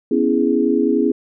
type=chord; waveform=sine; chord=C# minor seventh; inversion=third; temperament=equal; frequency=246.9 / 277.2 / 329.6 / 415.3 Hz; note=B3 / C#4 / E4 / G#4; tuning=0 / 0 / 0 / 0 cents; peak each=-19 dBFS; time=0.11-1.12 s; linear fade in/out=5 ms; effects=none